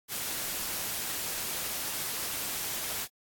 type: noise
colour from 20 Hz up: white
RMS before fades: -34 dBFS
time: 0.08-3.08 s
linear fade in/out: 50 ms
effects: AAC 64 kbps